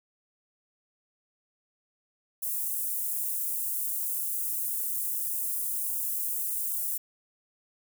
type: high-pass noise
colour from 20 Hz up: white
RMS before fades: -31 dBFS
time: 2.42-6.98 s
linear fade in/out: 10 ms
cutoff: 9200 Hz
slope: 24 dB/octave
effects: none